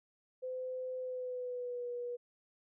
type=tone with pitch glide; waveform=sine; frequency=511 to 484.8 Hz; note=C5 to B4; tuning=-41 to -32 cents; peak=-37 dBFS; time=0.42-2.17 s; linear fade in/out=20 ms; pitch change=-91 cents; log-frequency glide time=0.99-1.89 s; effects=none